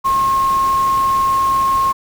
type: tone in noise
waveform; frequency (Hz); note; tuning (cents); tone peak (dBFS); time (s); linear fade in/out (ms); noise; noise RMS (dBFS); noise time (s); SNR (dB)
sine; 1076; C6; +48; -12; 0.04-1.93; 20; pink; -30; 0.04-1.93; +15
effects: none